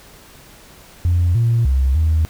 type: tone with pitch steps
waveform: sine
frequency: 87.1 / 116.5 / 66.3 / 79.2 Hz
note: F2 / A#2 / C2 / D#2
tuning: -4 / -1 / +23 / +31 cents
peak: -11 dBFS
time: 1.05-2.25 s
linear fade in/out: 0 ms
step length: 300 ms
effects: tanh soft clip ceiling -9 dBFS + pink hiss -44 dBFS RMS until 2.29 s